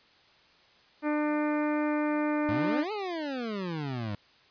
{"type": "harmonic tone", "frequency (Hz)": 299.6, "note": "D4", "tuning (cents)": 35, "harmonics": [1, 2, 3, 4, 5, 6, 7, 8], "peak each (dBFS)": [-27, -33, -37, -39, -41, -43, -44, -45], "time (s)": [1.02, 2.85], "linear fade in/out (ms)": 50}
{"type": "exponential two-way sweep", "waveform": "25% pulse", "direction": "up then down", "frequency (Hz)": [99.1, 440, 99.1], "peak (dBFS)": -28, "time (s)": [2.49, 4.15], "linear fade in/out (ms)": 0, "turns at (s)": 2.92}
{"effects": ["white hiss -60 dBFS RMS until 4.5 s", "resampled to 11025 Hz"]}